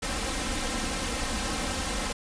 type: noise with comb filter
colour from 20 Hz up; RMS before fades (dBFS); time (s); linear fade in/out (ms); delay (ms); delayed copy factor
pink; -30; 0.02-2.13; 10; 3.8; +0.7
effects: resampled to 22050 Hz